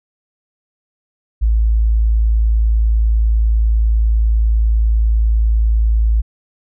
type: tone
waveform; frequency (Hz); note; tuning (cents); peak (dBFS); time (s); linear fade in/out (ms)
sine; 55; A1; 0; -10; 1.41-6.22; 20
effects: none